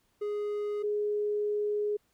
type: tone pair in turn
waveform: triangle / sine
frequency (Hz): 415.3 / 416.8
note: G#4 / G#4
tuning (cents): 0 / +6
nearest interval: unison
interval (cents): 6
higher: second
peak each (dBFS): -28 / -27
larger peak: second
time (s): 0.21-0.83 / 0.83-1.97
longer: second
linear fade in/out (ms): 10
effects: pink hiss -72 dBFS RMS until 2.13 s